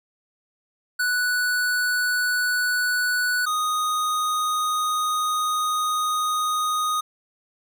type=tone pair in turn; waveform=square; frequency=1480 / 1242 Hz; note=F#6 / D#6; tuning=0 / -3 cents; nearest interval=minor third; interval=303 cents; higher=first; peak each=-21 / -22 dBFS; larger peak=first; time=0.99-3.46 / 3.46-7.01 s; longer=second; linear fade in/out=10 ms; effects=none